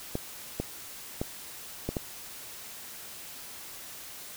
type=clicks; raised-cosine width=2 ms; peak=-16 dBFS; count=5; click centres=0.154 / 0.6 / 1.215 / 1.89 / 1.968 s; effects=white hiss -44 dBFS RMS until 4.36 s